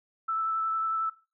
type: tone with vibrato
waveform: sine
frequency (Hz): 1318.5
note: E6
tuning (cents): 0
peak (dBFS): -26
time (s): 0.28-1.1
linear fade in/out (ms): 10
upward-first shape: triangle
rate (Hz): 11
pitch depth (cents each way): 14
effects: noise-tail reverb RT60 0.3 s tail -17 dB re dry